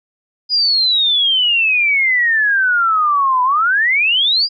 sine exponential two-way sweep, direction down then up, 4971 to 987.8 to 4971 Hz, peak -11 dBFS, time 0.49-4.49 s, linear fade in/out 50 ms, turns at 3.43 s, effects none

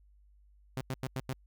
sawtooth tone bursts, 130.81 Hz, C3, in tune, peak -29 dBFS, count 5, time 0.77-1.33 s, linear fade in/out 0 ms, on 40 ms, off 90 ms, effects added 50 Hz sine -59 dBFS peak until 1.46 s

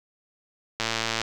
click train, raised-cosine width 0.2 ms, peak -8 dBFS, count 48, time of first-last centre 0.8-1.216 s, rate 113 Hz, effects none

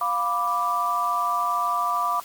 sine chord, B diminished, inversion second, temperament equal with one note detuned, 702.9 / 987.8 / 1174.7 Hz, F5 / B5 / D6, +11 / 0 / 0 cents, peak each -29 / -27 / -23 dBFS, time 0.01-2.2 s, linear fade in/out 2 ms, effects white hiss -44 dBFS RMS until 2.24 s + Opus 32 kbps

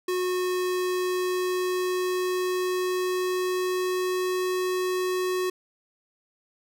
square tone with pitch glide, 364.6 to 367.6 Hz, F#4 to F#4, -25 to -11 cents, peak -25 dBFS, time 0.08-5.5 s, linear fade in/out 5 ms, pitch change +14 cents, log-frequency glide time 0.64-4.48 s, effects none

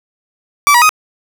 30% pulse tone with pitch steps, 1157 / 962 / 1252 Hz, D6 / B5 / D#6, -26 / -46 / +10 cents, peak -3 dBFS, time 0.67-0.892 s, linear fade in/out 0 ms, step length 74 ms, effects none

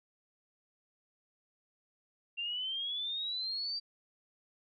sine exponential sweep, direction up, 2753 to 4699 Hz, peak -34 dBFS, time 2.37-3.8 s, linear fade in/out 20 ms, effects none

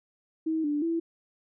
sine tone with pitch steps, 319.4 / 293.9 / 331.9 Hz, D#4 / D4 / E4, +45 / +1 / +12 cents, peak -25 dBFS, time 0.46-1 s, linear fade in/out 10 ms, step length 180 ms, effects none

